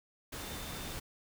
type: tone in noise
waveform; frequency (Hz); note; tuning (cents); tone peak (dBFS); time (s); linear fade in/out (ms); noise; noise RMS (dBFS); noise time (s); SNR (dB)
sine; 3587; A7; +33; -52; 0.4-0.94; 10; pink; -42; 0.32-1; -13
effects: none